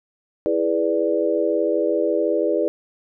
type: chord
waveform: sine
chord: E dominant seventh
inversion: none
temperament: equal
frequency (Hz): 329.6 / 415.3 / 493.9 / 587.3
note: E4 / G#4 / B4 / D5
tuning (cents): 0 / 0 / 0 / 0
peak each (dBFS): -23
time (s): 0.46-2.68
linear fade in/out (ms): 0
effects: none